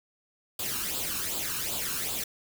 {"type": "noise with flanger", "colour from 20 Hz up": "white", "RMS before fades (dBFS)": -32, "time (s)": [0.59, 2.24], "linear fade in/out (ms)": 5, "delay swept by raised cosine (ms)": [0.25, 0.76], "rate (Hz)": 2.6, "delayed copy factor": 0.65, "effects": []}